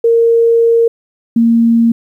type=tone pair in turn; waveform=sine; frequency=462.2 / 231.1 Hz; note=A#4 / A#3; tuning=-15 / -15 cents; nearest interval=octave; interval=1200 cents; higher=first; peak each=-6 dBFS; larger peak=neither; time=0.04-0.88 / 1.36-1.92 s; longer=first; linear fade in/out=5 ms; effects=8-bit

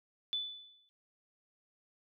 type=tone with exponential decay; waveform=sine; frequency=3487 Hz; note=A7; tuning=16 cents flat; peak=-30 dBFS; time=0.33-0.89 s; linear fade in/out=0 ms; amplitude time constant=120 ms; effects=none

